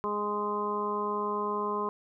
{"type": "harmonic tone", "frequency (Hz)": 207.5, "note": "G#3", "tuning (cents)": -1, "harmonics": [1, 2, 3, 4, 5, 6], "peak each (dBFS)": [-38, -33, -43, -42, -31, -40], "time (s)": [0.04, 1.89], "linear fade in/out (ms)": 0, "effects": []}